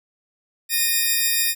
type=tone pair together; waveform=5% pulse; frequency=1844 / 2461 Hz; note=A#6 / D#7; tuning=-19 / -20 cents; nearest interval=perfect fourth; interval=499 cents; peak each=-11 dBFS; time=0.69-1.55 s; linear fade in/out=50 ms; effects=none